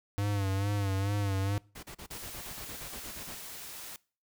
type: tone with vibrato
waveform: square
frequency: 99.4 Hz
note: G2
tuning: 25 cents sharp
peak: -29 dBFS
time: 0.18-1.58 s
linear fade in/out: 0 ms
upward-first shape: sine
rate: 2.3 Hz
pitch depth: 60 cents each way
type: noise bursts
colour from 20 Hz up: pink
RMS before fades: -45 dBFS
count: 14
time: 1.75-3.353 s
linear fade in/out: 10 ms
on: 82 ms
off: 35 ms
type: noise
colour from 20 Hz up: white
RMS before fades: -44 dBFS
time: 2.11-3.96 s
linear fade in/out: 0 ms
effects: noise-tail reverb RT60 0.4 s tail -23 dB re dry